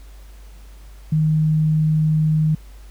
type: tone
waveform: sine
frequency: 155.56 Hz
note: D#3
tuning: in tune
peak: -14 dBFS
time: 1.12-2.55 s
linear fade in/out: 5 ms
effects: added 50 Hz sine -38 dBFS peak until 2.9 s + pink hiss -52 dBFS RMS until 2.9 s